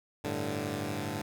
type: chord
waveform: 10% pulse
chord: G suspended second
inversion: none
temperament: equal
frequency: 98 / 110 / 146.83 Hz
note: G2 / A2 / D3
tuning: 0 / 0 / 0 cents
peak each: -29 dBFS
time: 0.24-1.22 s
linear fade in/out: 5 ms
effects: none